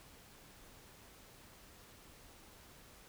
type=silence; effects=pink hiss -59 dBFS RMS until 3.08 s